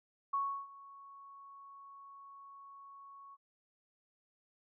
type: tone with ADSR envelope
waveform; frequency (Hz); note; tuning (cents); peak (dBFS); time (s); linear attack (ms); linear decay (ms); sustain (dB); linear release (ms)
sine; 1108.7; C#6; 0; -30; 0.33-3.37; 9; 330; -21; 35
effects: none